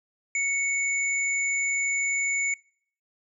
sine tone pair together, 2217 / 7039 Hz, C#7 / A8, 0 / 0 cents, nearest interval octave + minor sixth, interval 2000 cents, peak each -24 / -31 dBFS, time 0.35-2.54 s, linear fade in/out 2 ms, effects noise-tail reverb RT60 0.6 s tail -25 dB re dry

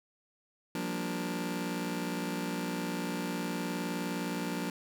sawtooth chord, G minor seventh, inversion third, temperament just, 176.4 / 196 / 235.2 / 294 Hz, F3 / G3 / Bb3 / D4, +18 / 0 / +16 / +2 cents, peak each -33 / -38 / -34 / -34 dBFS, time 0.75-4.7 s, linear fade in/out 2 ms, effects none

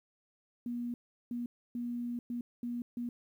sine tone bursts at uneven times, 240.2 Hz, B3, 48 cents flat, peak -34 dBFS, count 6, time 0.66-0.94 / 1.31-1.46 / 1.75-2.19 / 2.3-2.41 / 2.63-2.82 / 2.97-3.09 s, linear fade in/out 2 ms, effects 11-bit

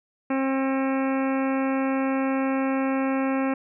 harmonic tone with a mistuned harmonic, 267.4 Hz, C4, 38 cents sharp, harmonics 1 / 2 / 3 / 4 / 5 / 6 / 7 / 8 / 9 / 10, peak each -23 / -29 / -33 / -35 / -37 / -39 / -40 / -41 / -42 / -43 dBFS, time 0.3-3.54 s, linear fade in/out 5 ms, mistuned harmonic 8, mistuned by +61 cents, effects none

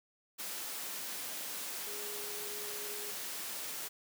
sine tone in noise, 415.3 Hz, G#4, in tune, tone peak -47 dBFS, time 1.86-3.12 s, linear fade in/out 20 ms, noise white, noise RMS -41 dBFS, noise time 0.38-3.89 s, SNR -9 dB, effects high-pass 200 Hz 12 dB/octave

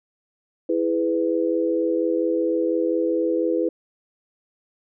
sine chord, E major, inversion none, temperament equal with one note detuned, 329.6 / 415.3 / 499.6 Hz, E4 / G#4 / B4, 0 / 0 / +20 cents, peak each -22 / -26 / -23 dBFS, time 0.69-3.69 s, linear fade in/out 5 ms, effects none

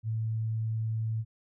sine tone, 111.2 Hz, A2, 19 cents sharp, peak -28 dBFS, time 0.03-1.25 s, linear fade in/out 50 ms, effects none

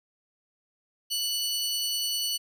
sawtooth tone pair together, 2960 / 4435 Hz, F#7 / C#8, 0 / 0 cents, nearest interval perfect fifth, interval 700 cents, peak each -27 dBFS, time 1.1-2.38 s, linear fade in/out 20 ms, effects none

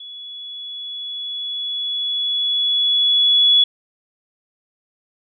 sine tone with level ramp, 3393 Hz, G#7, 36 cents sharp, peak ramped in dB -33 to -9 dBFS, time 0-3.64 s, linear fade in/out 5 ms, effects none

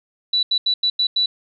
sine tone bursts at uneven times, 3951 Hz, B7, in tune, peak -15 dBFS, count 6, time 0.33-0.43 / 0.51-0.58 / 0.66-0.74 / 0.83-0.9 / 0.99-1.07 / 1.16-1.26 s, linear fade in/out 5 ms, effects none

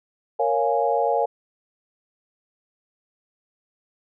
sine chord, Bb minor seventh, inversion none, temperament equal, 466.2 / 554.4 / 698.5 / 830.6 Hz, Bb4 / Db5 / F5 / Ab5, 0 / 0 / 0 / 0 cents, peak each -24 dBFS, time 0.39-1.26 s, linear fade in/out 10 ms, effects none

